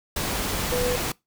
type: tone in noise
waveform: sine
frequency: 493.9 Hz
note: B4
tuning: in tune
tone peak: -23 dBFS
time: 0.72-0.96 s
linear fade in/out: 5 ms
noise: pink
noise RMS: -27 dBFS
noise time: 0.16-1.12 s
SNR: +1 dB
effects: noise-tail reverb RT60 0.2 s tail -23 dB re dry